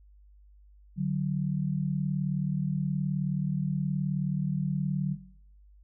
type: tone pair together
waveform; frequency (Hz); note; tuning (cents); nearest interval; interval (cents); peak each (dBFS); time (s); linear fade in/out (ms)
sine; 147.86 / 186.8; D3 / F#3; +12 / +17; major third; 405; -29 / -28; 0.96-5.17; 50
effects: noise-tail reverb RT60 0.6 s tail -17 dB re dry + added 50 Hz sine -53 dBFS peak until 5.83 s